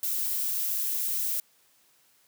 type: noise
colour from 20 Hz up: violet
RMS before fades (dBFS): -29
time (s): 0.03-1.4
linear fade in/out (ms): 2
effects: white hiss -64 dBFS RMS until 2.27 s + high-pass 100 Hz 12 dB/octave